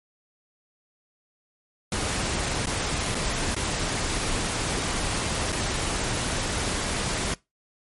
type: noise with dropouts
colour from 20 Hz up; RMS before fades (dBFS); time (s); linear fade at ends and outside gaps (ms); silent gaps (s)
pink; -27; 1.92-7.34; 2; 2.658-2.669 / 3.147-3.152 / 3.548-3.564 / 5.521-5.525
effects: noise-tail reverb RT60 0.2 s tail -21 dB re dry + MP3 48 kbps